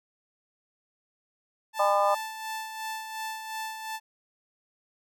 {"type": "tone with tremolo", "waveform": "sawtooth", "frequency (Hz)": 880, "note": "A5", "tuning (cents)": 0, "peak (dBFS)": -28, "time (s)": [1.73, 4], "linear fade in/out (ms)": 50, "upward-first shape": "sine", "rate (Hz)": 2.8, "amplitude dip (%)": 50}
{"type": "harmonic tone", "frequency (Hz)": 201.4, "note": "G3", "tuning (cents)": 47, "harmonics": [3, 4, 5, 6], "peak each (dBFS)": [-25, -26, -27, -28], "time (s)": [1.79, 2.15], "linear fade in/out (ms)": 10}
{"effects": []}